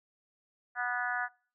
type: harmonic tone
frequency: 245.3 Hz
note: B3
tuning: 12 cents flat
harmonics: 3 / 4 / 5 / 6 / 7 / 8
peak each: -36 / -42 / -40 / -34 / -35 / -46 dBFS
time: 0.75-1.29 s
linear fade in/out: 50 ms
effects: noise-tail reverb RT60 0.4 s tail -22 dB re dry